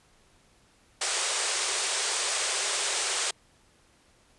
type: band-pass noise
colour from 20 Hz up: white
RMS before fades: -29 dBFS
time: 1.01-3.31 s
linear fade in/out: 5 ms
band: 360 to 9400 Hz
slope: 96 dB/octave
effects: pink hiss -62 dBFS RMS until 4.38 s + resampled to 24000 Hz